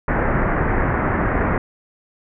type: low-pass noise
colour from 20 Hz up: pink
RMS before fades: -19 dBFS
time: 0.08-1.58 s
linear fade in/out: 2 ms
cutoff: 2000 Hz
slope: 48 dB/octave
effects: none